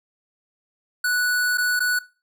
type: tone with dropouts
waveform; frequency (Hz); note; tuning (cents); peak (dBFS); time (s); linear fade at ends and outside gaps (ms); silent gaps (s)
square; 1477; F#6; -3; -20; 1.04-1.99; 5; 1.574-1.581 / 1.794-1.803
effects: noise-tail reverb RT60 0.3 s tail -17 dB re dry